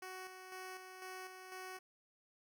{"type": "tone with tremolo", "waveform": "10% pulse", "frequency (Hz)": 372.5, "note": "F#4", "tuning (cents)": 12, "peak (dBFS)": -38, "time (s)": [0.02, 1.79], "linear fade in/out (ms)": 5, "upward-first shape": "square", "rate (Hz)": 2, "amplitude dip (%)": 45, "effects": []}